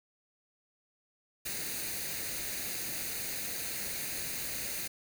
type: noise with comb filter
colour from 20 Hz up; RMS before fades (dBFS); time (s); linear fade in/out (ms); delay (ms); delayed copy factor
white; -37; 1.45-4.88; 10; 0.46; +0.6
effects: none